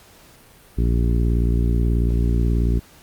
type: harmonic tone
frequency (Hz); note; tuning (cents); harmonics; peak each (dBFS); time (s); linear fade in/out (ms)
58.4; A#1; +4; 1 / 2 / 3 / 4 / 5 / 6 / 7; -17 / -23 / -27 / -29 / -31 / -33 / -34; 0.77-2.8; 20
effects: pink hiss -49 dBFS RMS until 3.02 s + Opus 48 kbps